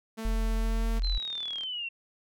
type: tone with pitch glide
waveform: sawtooth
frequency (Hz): 223 to 226.6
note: A3 to A#3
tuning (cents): +23 to -49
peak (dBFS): -31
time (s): 0.17-1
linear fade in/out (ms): 20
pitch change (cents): +28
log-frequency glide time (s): 0.57-0.89
type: tone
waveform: sine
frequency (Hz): 43.01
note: F1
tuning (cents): -26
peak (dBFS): -25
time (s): 0.25-1.18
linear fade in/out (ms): 0
type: click train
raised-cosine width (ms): 0.2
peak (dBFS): -29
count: 27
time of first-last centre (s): 0.97-1.635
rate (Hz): 39.1
type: linear sweep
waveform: sine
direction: down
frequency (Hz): 4145 to 2695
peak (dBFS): -32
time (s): 1.03-1.89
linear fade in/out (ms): 10
effects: none